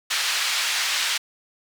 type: band-pass noise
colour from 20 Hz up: white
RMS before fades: -24 dBFS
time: 0.1-1.18 s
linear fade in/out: 10 ms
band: 1400 to 4500 Hz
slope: 12 dB/octave
effects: none